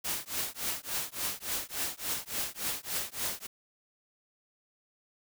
white noise with tremolo, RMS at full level -31 dBFS, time 0.04-3.47 s, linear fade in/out 10 ms, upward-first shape triangle, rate 3.5 Hz, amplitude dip 100%, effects none

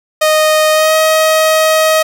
sawtooth tone with pitch glide, 620 to 631.2 Hz, D#5 to D#5, -6 to +25 cents, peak -4 dBFS, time 0.21-2.03 s, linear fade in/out 10 ms, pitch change +31 cents, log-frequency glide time 0.72-0.94 s, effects 7-bit

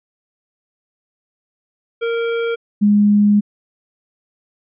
square / sine tone pair in turn, 463.5 / 206.5 Hz, A#4 / G#3, -10 / -10 cents, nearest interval octave + major second, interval 1400 cents, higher first, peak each -18 / -9 dBFS, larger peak second, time 2.01-2.56 / 2.81-3.41 s, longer second, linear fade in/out 20 ms, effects resampled to 8000 Hz

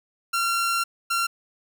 sawtooth tone bursts at uneven times, 1371 Hz, F6, 32 cents flat, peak -18 dBFS, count 2, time 0.33-0.84 / 1.1-1.27 s, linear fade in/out 10 ms, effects none

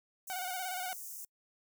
white high-pass noise, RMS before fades -45 dBFS, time 0.27-1.25 s, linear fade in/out 5 ms, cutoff 5900 Hz, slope 48 dB/octave
sawtooth tone with vibrato, 739 Hz, F#5, 2 cents flat, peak -33 dBFS, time 0.3-0.93 s, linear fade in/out 0 ms, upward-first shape square, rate 17 Hz, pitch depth 42 cents each way
effects noise-tail reverb RT60 0.1 s tail -26 dB re dry

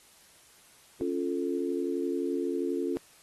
sine chord, Db augmented, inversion none, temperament equal, 277.2 / 349.2 / 440 Hz, Db4 / F4 / A4, 0 / 0 / 0 cents, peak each -32 / -31 / -34 dBFS, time 1.01-2.97 s, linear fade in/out 0 ms, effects white hiss -58 dBFS RMS until 3.22 s + AAC 32 kbps

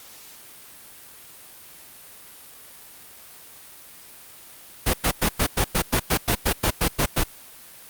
pink noise bursts, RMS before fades -20 dBFS, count 14, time 4.86-7.238 s, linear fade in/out 10 ms, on 77 ms, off 100 ms, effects white hiss -45 dBFS RMS until 7.89 s + Opus 48 kbps

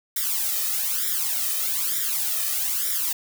blue noise with flanger, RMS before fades -25 dBFS, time 0.16-3.13 s, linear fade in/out 5 ms, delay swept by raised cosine 0.55 to 1.65 ms, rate 1.1 Hz, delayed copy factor +0.95, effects none

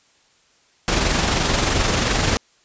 pink noise with amplitude modulation, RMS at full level -17 dBFS, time 0.88-2.37 s, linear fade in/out 0 ms, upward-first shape sine, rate 22.9 Hz, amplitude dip 40%, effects white hiss -58 dBFS RMS until 2.64 s + resampled to 16000 Hz

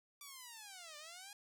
5% pulse linear two-way sweep, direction down then up, 1169 to 585 to 831 Hz, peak -39 dBFS, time 0.21-1.33 s, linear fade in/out 2 ms, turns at 0.97 s, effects none

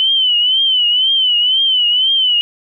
sine tone with vibrato, 3028 Hz, F#7, 39 cents sharp, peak -10 dBFS, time 0-2.41 s, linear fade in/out 0 ms, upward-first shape triangle, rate 2 Hz, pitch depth 110 cents each way, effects none

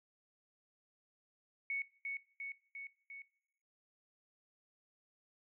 sine tone with echo, 2217 Hz, C#7, in tune, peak -35 dBFS, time 1.7-1.82 s, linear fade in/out 2 ms, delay 350 ms, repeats 4, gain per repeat -3 dB, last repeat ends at 3.22 s, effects noise-tail reverb RT60 0.8 s tail -23 dB re dry

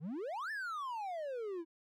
triangle exponential two-way sweep, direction up then down, 138.59 to 1800 to 318.6 Hz, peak -36 dBFS, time 0-1.65 s, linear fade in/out 50 ms, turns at 0.51 s, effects none

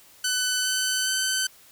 10% pulse tone with pitch steps, 1503 / 1515.2 / 1527.5 Hz, F#6 / F#6 / G6, +27 / +41 / -45 cents, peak -14 dBFS, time 0.24-1.47 s, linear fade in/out 5 ms, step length 410 ms, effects white hiss -53 dBFS RMS until 1.71 s

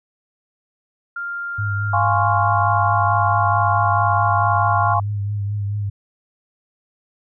sine tone, 1396.9 Hz, F6, in tune, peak -24 dBFS, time 1.16-4.94 s, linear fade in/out 5 ms
sine tone with vibrato, 102.3 Hz, G#2, 26 cents flat, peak -20 dBFS, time 1.58-5.9 s, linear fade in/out 10 ms, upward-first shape triangle, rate 4.6 Hz, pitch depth 41 cents each way
sine chord, Db major seventh, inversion first, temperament equal, 698.5 / 830.6 / 1046.5 / 1108.7 Hz, F5 / Ab5 / C6 / Db6, 0 / 0 / 0 / 0 cents, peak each -21 dBFS, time 1.93-5 s, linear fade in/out 5 ms
effects none

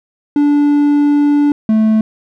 triangle tone pair in turn, 290.7 / 218.4 Hz, D4 / A3, -18 / -13 cents, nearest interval perfect fourth, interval 495 cents, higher first, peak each -6 dBFS, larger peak neither, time 0.36-1.52 / 1.69-2.01 s, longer first, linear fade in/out 2 ms, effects none

